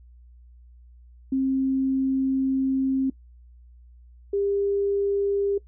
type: tone pair in turn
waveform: sine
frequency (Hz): 266 / 400.4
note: C4 / G4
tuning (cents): +29 / +37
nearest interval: perfect fifth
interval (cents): 708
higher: second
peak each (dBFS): -20 / -21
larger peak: first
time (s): 1.32-3.1 / 4.33-5.58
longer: first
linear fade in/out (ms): 5
effects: noise-tail reverb RT60 0.1 s tail -20 dB re dry + added 60 Hz sine -47 dBFS peak until 5.67 s